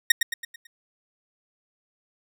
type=tone with echo; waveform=sawtooth; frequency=1864.7 Hz; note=A#6; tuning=in tune; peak=-8 dBFS; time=0.1-0.12 s; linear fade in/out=5 ms; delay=110 ms; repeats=5; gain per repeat=-7 dB; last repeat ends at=0.67 s; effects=none